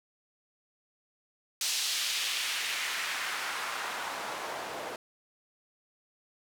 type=noise with band-pass filter sweep; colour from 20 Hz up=white; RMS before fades=-34 dBFS; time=1.61-4.96 s; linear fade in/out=2 ms; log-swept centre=4600 to 560 Hz; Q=1.2; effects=none